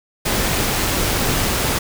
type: noise with amplitude modulation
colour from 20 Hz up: pink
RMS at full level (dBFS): -18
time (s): 0.25-1.79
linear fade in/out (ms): 10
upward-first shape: sine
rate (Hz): 185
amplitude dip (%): 25
effects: none